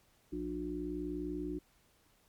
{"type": "harmonic tone", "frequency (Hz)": 60.1, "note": "B1", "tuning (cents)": -46, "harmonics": [1, 3, 5, 6], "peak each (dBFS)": [-45, -46, -38, -41], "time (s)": [0.32, 1.59], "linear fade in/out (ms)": 10, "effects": ["pink hiss -69 dBFS RMS until 2.28 s", "MP3 96 kbps"]}